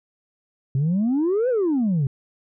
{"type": "exponential two-way sweep", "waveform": "sine", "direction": "up then down", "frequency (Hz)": [128.4, 525, 128.4], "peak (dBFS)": -16, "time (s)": [0.75, 2.07], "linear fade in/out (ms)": 2, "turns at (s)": 1.49, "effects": ["tanh soft clip ceiling -16 dBFS"]}